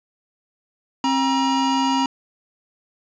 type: tone pair together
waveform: square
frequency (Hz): 267.2 / 952.2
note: C4 / A#5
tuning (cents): +36 / +37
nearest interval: octave + minor seventh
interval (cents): 2201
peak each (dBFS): -21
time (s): 1.04-2.06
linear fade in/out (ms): 2
effects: resampled to 16000 Hz + 9-bit